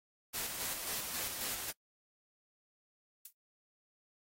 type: noise with tremolo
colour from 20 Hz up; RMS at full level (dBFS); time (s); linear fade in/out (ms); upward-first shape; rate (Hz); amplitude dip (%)
white; -38; 0.33-1.72; 20; square; 3.7; 35
type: noise with exponential decay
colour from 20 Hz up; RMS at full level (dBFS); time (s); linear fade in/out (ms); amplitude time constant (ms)
violet; -39; 3.25-3.33; 5; 17
effects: noise-tail reverb RT60 0.1 s tail -23 dB re dry + AAC 48 kbps